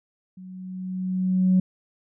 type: tone with level ramp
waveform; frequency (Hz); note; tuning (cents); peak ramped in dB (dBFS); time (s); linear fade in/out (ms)
sine; 185.4; F#3; +4; -39 to -13; 0.37-1.6; 5
effects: tanh soft clip ceiling -11 dBFS